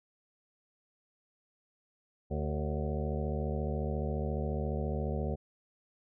harmonic tone with a mistuned harmonic, 74.4 Hz, D2, 23 cents sharp, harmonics 1 / 2 / 3 / 5 / 6 / 7 / 8 / 9 / 10, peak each -34 / -37 / -39 / -42 / -41 / -42 / -47 / -49 / -46 dBFS, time 2.3-5.36 s, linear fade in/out 20 ms, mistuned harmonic 7, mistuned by +57 cents, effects none

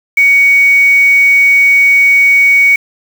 sine tone with quantisation, 2240 Hz, C#7, 18 cents sharp, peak -4 dBFS, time 0.17-2.76 s, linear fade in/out 5 ms, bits 4, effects none

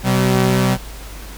sawtooth tone pair together, 127.02 / 191.2 Hz, B2 / G3, +49 / -43 cents, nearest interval perfect fifth, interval 708 cents, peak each -12 dBFS, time 0.03-0.78 s, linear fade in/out 50 ms, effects added 50 Hz sine -32 dBFS peak until 1.37 s + pink hiss -37 dBFS RMS until 1.37 s

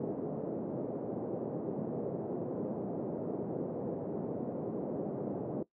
white band-pass noise, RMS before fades -37 dBFS, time 0-5.63 s, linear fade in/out 5 ms, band 140 to 520 Hz, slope 24 dB/octave, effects noise-tail reverb RT60 0.1 s tail -18 dB re dry

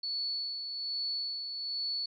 sine tone with tremolo, 4432 Hz, C#8, 1 cent flat, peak -31 dBFS, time 0.03-2.06 s, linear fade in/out 5 ms, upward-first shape sine, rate 1.2 Hz, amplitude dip 45%, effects none

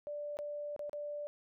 sine tone with dropouts, 587.3 Hz, D5, in tune, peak -38 dBFS, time 0.07-1.27 s, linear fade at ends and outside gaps 0 ms, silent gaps 0.37-0.389 / 0.763-0.793 / 0.895-0.931 s, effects none

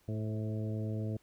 harmonic tone with a mistuned harmonic, 108.7 Hz, A2, 21 cents flat, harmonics 1 / 2 / 3 / 4 / 5 / 6, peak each -34 / -40 / -44 / -46 / -48 / -50 dBFS, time 0.08-1.17 s, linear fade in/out 5 ms, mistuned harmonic 5, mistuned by -19 cents, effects pink hiss -69 dBFS RMS until 1.22 s

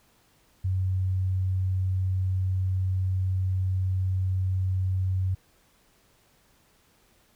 sine tone, 93.6 Hz, F#2, 20 cents sharp, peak -23 dBFS, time 0.64-5.35 s, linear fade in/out 10 ms, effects pink hiss -63 dBFS RMS until 7.35 s

